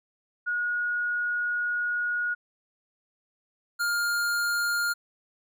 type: tone pair in turn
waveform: sine / square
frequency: 1447 / 1409.1 Hz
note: F#6 / F6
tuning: -39 / +15 cents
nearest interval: unison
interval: 46 cents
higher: first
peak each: -25 / -25 dBFS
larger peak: neither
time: 0.46-2.35 / 3.79-4.94 s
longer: first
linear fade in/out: 20 ms
effects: none